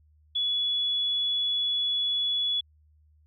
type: tone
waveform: sine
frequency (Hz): 3401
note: G#7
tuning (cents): +40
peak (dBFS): -24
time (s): 0.35-2.61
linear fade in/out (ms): 10
effects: added 76 Hz sine -58 dBFS peak until 3.26 s